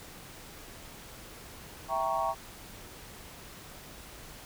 sine chord, E diminished seventh, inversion none, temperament equal, 659.3 / 784 / 932.3 / 1108.7 Hz, E5 / G5 / Bb5 / Db6, 0 / 0 / 0 / 0 cents, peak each -33 dBFS, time 1.88-2.35 s, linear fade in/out 50 ms, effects pink hiss -48 dBFS RMS until 4.45 s

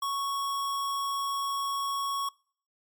square tone, 1108.7 Hz, C#6, in tune, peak -29 dBFS, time 0.02-2.29 s, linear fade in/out 5 ms, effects noise-tail reverb RT60 0.5 s tail -25 dB re dry + MP3 96 kbps

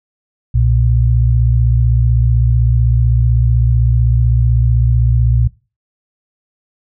sine tone pair together, 62.88 / 118.7 Hz, B1 / A#2, +32 / +32 cents, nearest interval major seventh, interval 1100 cents, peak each -12 dBFS, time 0.54-5.48 s, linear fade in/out 10 ms, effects noise-tail reverb RT60 0.3 s tail -19 dB re dry

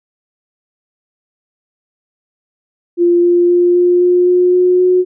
sine tone with pitch steps, 347.3 / 349.7 / 352.1 / 354.6 / 357.1 / 359.5 / 362 / 364.6 Hz, F4 / F4 / F4 / F4 / F4 / F#4 / F#4 / F#4, -10 / +2 / +14 / +26 / +39 / -50 / -38 / -25 cents, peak -7 dBFS, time 2.97-5.05 s, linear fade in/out 50 ms, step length 260 ms, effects none

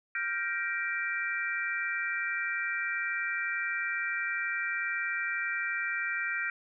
sine chord, G minor seventh, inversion third, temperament equal with one note detuned, 1396.9 / 1568 / 1889.6 / 2349 Hz, F6 / G6 / Bb6 / D7, 0 / 0 / +23 / 0 cents, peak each -36 / -35 / -35 / -35 dBFS, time 0.15-6.5 s, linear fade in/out 2 ms, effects none

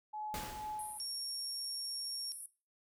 sine tone with tremolo, 852 Hz, G#5, 44 cents sharp, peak -38 dBFS, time 0.13-0.98 s, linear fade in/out 10 ms, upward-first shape sine, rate 2.1 Hz, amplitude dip 65%
pink noise with exponential decay, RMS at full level -40 dBFS, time 0.34-1.22 s, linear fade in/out 1 ms, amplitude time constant 190 ms
pink band-pass noise, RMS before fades -47 dBFS, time 0.79-2.46 s, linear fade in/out 2 ms, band 9400 to 11000 Hz, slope 96 dB/octave
sine tone, 5530 Hz, F8, 18 cents flat, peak -39 dBFS, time 1-2.32 s, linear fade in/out 0 ms
effects noise-tail reverb RT60 0.3 s tail -17 dB re dry

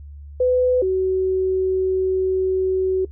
sine tone pair in turn, 503 / 375.8 Hz, B4 / F#4, +32 / +27 cents, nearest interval perfect fourth, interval 505 cents, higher first, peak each -14 / -16 dBFS, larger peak first, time 0.4-0.82 / 0.82-3.05 s, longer second, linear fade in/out 5 ms, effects noise-tail reverb RT60 0.1 s tail -18 dB re dry + added 72 Hz sine -35 dBFS peak until 3.11 s

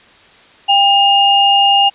sine tone pair together, 795.3 / 2834 Hz, G5 / F7, +25 / +25 cents, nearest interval octave + minor seventh, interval 2200 cents, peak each -10 dBFS, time 0.68-1.9 s, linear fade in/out 20 ms, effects white hiss -44 dBFS RMS until 1.94 s + resampled to 8000 Hz

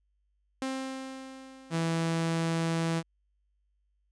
sawtooth tone with exponential decay, 264.5 Hz, C4, 19 cents sharp, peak -26 dBFS, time 0.62-2.79 s, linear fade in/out 1 ms, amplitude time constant 470 ms
sawtooth tone, 164.81 Hz, E3, in tune, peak -23 dBFS, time 1.7-3.03 s, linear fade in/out 50 ms
effects added 50 Hz sine -70 dBFS peak until 4.11 s + resampled to 22050 Hz

